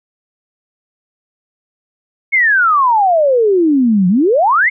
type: exponential two-way sweep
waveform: sine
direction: down then up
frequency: 2217 to 174.61 to 2217 Hz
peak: -8 dBFS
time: 2.32-4.7 s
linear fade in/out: 20 ms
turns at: 4.08 s
effects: none